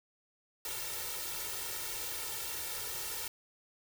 white noise with comb filter, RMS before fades -39 dBFS, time 0.65-3.28 s, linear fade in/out 2 ms, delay 2.2 ms, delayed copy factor +0.95, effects none

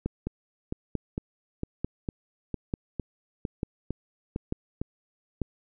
two click trains, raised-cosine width 3 ms, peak -17 / -15 dBFS, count 11 / 7, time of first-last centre 0.27-4.815 / 0.06-5.417 s, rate 2.2 / 1.12 Hz, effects none

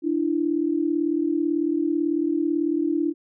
sine tone pair together, 297 / 335.1 Hz, D4 / E4, +20 / +29 cents, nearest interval major second, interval 209 cents, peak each -23 / -23 dBFS, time 0.02-3.14 s, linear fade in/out 50 ms, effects none

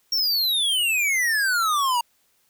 square exponential sweep, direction down, 5590 to 932.3 Hz, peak -20 dBFS, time 0.12-2.01 s, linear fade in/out 5 ms, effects white hiss -65 dBFS RMS until 2.49 s

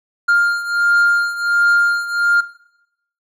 triangle beating tone pair, 1403 / 1404.4 Hz, F6 / F6, +8 / +9 cents, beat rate 1.4 Hz, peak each -13 / -16 dBFS, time 0.28-2.41 s, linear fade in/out 10 ms, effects noise-tail reverb RT60 0.8 s tail -17 dB re dry

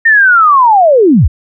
sine linear sweep, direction down, 1843 to 43.98 Hz, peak -3 dBFS, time 0.05-1.28 s, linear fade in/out 10 ms, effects none

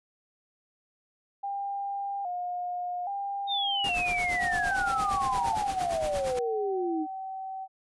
sine tone with vibrato, 755 Hz, F#5, 35 cents sharp, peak -30 dBFS, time 1.43-5.56 s, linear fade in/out 10 ms, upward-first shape square, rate 0.61 Hz, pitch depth 96 cents each way
sine exponential sweep, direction down, 3729 to 302 Hz, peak -27 dBFS, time 3.47-7.07 s, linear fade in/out 50 ms
pink noise with tremolo, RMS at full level -36 dBFS, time 3.84-6.39 s, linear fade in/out 2 ms, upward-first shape sine, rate 8.7 Hz, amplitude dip 75%
sine tone, 765 Hz, G5, 42 cents flat, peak -34 dBFS, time 4.36-7.68 s, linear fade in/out 50 ms
effects resampled to 24000 Hz

